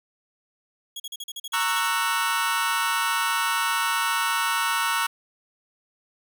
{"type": "tone bursts", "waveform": "sawtooth", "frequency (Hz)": 3322, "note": "G#7", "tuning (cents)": 0, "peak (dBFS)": -29, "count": 12, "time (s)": [0.96, 1.879], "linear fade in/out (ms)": 5, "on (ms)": 39, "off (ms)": 41}
{"type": "chord", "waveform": "sawtooth", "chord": "F# dominant seventh", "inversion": "first", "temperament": "just", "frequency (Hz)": [925, 1110, 1332, 1480], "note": ["A#5", "C#6", "E6", "F#6"], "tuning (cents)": [-14, 2, 18, 0], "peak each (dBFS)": -24, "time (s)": [1.53, 5.07], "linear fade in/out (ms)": 10}
{"effects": []}